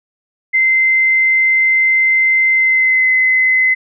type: tone with pitch glide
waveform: sine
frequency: 2074 to 2042 Hz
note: C7 to C7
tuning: -16 to -43 cents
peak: -9 dBFS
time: 0.53-3.75 s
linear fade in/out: 20 ms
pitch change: -27 cents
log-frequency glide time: 2.53-3.1 s
effects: none